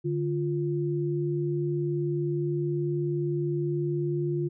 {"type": "tone pair together", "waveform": "sine", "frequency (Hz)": [146.83, 349.2], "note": ["D3", "F4"], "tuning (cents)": [0, 0], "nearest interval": "octave + minor third", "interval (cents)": 1500, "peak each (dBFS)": -28, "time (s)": [0.04, 4.49], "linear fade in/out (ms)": 20, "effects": []}